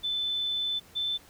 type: tone pair in turn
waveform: sine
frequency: 3517 / 3532 Hz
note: A7 / A7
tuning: -1 / +6 cents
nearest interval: unison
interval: 7 cents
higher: second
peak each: -27 dBFS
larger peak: neither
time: 0.03-0.8 / 0.95-1.18 s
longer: first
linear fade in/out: 20 ms
effects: pink hiss -55 dBFS RMS until 1.29 s